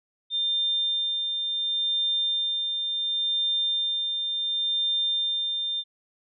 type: tone with tremolo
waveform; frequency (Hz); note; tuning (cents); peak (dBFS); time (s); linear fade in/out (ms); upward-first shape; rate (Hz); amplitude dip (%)
sine; 3600; A7; +39; -22; 0.3-5.84; 50; sine; 0.7; 35
effects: none